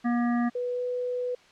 harmonic tone, 239.3 Hz, A#3, 46 cents sharp, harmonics 1 / 3 / 5 / 7 / 8, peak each -23 / -33 / -37 / -40 / -41 dBFS, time 0.04-0.5 s, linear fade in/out 20 ms
sine tone with pitch glide, 492.1 to 495.2 Hz, B4 to B4, -6 to +5 cents, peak -27 dBFS, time 0.55-1.35 s, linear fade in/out 5 ms, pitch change +11 cents, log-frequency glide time 0.73-0.81 s
effects white hiss -56 dBFS RMS until 1.51 s + low-pass 4000 Hz 12 dB/octave

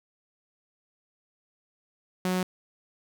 sawtooth tone, 183.7 Hz, F#3, 12 cents flat, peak -21 dBFS, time 2.25-2.43 s, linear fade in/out 2 ms, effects none

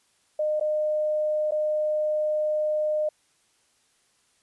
sine tone with dropouts, 610 Hz, D#5, 34 cents flat, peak -22 dBFS, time 0.39-3.09 s, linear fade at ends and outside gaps 5 ms, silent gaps 0.598-0.609 / 1.51-1.519 s, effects white hiss -66 dBFS RMS until 4.42 s + resampled to 24000 Hz

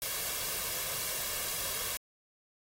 white noise with comb filter, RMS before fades -35 dBFS, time 0.02-1.97 s, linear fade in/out 0 ms, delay 1.8 ms, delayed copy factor +0.55, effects AAC 48 kbps

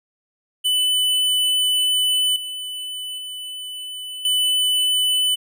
square tone with level steps, 2999 Hz, F#7, 23 cents sharp, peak -17 / -28 / -30 / -17 dBFS, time 0.64-5.36 s, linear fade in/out 20 ms, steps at 2.36 / 3.18 / 4.25 s, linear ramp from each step 2 ms, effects none

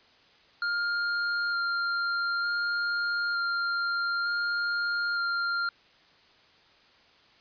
square tone with vibrato, 1400 Hz, F6, 4 cents sharp, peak -27 dBFS, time 0.62-5.69 s, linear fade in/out 2 ms, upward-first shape square, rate 0.55 Hz, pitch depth 9 cents each way, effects white hiss -59 dBFS RMS until 7.4 s + resampled to 11025 Hz

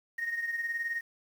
sine beating tone pair, 1857 / 1876 Hz, A#6 / A#6, -7 / +11 cents, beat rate 19 Hz, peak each -31 / -37 dBFS, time 0.18-1.01 s, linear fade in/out 10 ms, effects tanh soft clip ceiling -25 dBFS + 9-bit

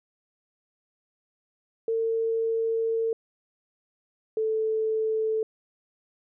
sine tone pair in turn, 452.3 / 439.2 Hz, A4 / A4, +48 / -3 cents, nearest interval minor second, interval 51 cents, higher first, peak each -23 dBFS, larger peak neither, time 1.88-3.13 / 4.37-5.43 s, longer first, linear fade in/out 2 ms, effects none

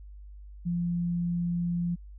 sine tone, 173.2 Hz, F3, 14 cents flat, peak -26 dBFS, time 0.65-1.96 s, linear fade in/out 20 ms, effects added 50 Hz sine -43 dBFS peak until 2.18 s

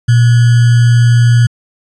sine tone with sample-and-hold, 119 Hz, A#2, 36 cents sharp, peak -4 dBFS, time 0.08-1.47 s, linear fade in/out 10 ms, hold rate 1575 Hz, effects resampled to 22050 Hz

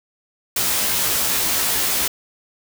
white noise with comb filter, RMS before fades -20 dBFS, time 0.56-2.08 s, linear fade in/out 5 ms, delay 16 ms, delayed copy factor +1, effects none

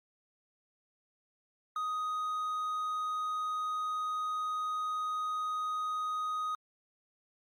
triangle tone, 1249 Hz, D#6, 6 cents sharp, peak -30 dBFS, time 1.76-6.55 s, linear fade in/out 2 ms, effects Opus 48 kbps

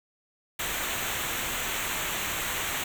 pink noise with comb filter, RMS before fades -31 dBFS, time 0.59-2.84 s, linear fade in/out 5 ms, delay 0.2 ms, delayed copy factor -0.7, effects none

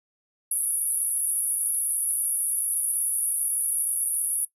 white band-pass noise, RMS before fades -26 dBFS, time 0.51-4.45 s, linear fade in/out 5 ms, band 10000 to 11000 Hz, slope 96 dB/octave, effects noise-tail reverb RT60 0.1 s tail -17 dB re dry

